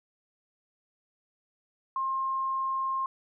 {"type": "tone", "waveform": "sine", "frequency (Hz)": 1064, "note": "C6", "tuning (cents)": 29, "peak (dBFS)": -27, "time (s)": [1.96, 3.06], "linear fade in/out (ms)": 2, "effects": []}